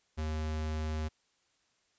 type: tone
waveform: square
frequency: 77.78 Hz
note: D#2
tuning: in tune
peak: -33 dBFS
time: 0.17-1.09 s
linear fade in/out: 20 ms
effects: white hiss -73 dBFS RMS until 1.98 s + resampled to 16000 Hz